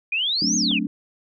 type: exponential two-way sweep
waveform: sine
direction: up then down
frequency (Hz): 2401 to 6600 to 2401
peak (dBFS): -20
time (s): 0.12-0.79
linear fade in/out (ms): 5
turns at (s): 0.56
type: chord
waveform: sine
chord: D dominant seventh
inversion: first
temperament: equal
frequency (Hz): 185 / 220 / 261.6 / 293.7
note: F#3 / A3 / C4 / D4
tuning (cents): 0 / 0 / 0 / 0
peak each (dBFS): -28 / -26 / -29 / -27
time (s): 0.42-0.87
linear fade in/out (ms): 2
type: clicks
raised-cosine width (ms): 1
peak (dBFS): -29 / -27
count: 2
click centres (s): 0.712 / 0.716
effects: none